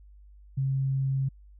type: tone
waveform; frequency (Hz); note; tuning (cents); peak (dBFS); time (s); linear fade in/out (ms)
sine; 134.8; C#3; -48; -24; 0.57-1.29; 10
effects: added 50 Hz sine -49 dBFS peak until 1.59 s